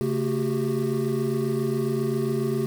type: tone cluster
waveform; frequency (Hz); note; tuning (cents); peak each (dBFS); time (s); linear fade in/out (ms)
triangle; 136.9 / 222.7 / 369.6 / 397; C#3 / A3 / F#4 / G4; -21 / +21 / -2 / +22; -26; 0.01-2.66; 0
effects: tanh soft clip ceiling -10 dBFS + 7-bit